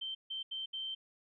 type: tone bursts at uneven times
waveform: sine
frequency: 3118 Hz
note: G7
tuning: 10 cents flat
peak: -37 dBFS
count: 4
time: 0.01-0.15 / 0.3-0.43 / 0.51-0.66 / 0.73-0.95 s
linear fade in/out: 10 ms
effects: none